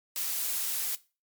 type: noise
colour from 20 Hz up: blue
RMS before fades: -31 dBFS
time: 0.16-0.95 s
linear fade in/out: 0 ms
effects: noise-tail reverb RT60 0.3 s tail -18 dB re dry + MP3 96 kbps